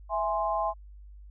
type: chord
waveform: sine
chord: E augmented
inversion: none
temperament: equal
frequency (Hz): 659.3 / 830.6 / 1046.5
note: E5 / G#5 / B#5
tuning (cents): 0 / 0 / 0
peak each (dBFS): -30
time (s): 0.09-0.74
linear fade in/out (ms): 50
effects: added 50 Hz sine -45 dBFS peak until 1.3 s